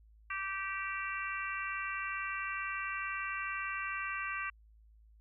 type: harmonic tone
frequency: 388.9 Hz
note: G4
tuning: 14 cents flat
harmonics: 3 / 4 / 5 / 6 / 7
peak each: -40 / -41 / -42 / -43 / -43 dBFS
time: 0.3-4.5 s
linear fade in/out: 5 ms
effects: added 54 Hz sine -58 dBFS peak until 5.2 s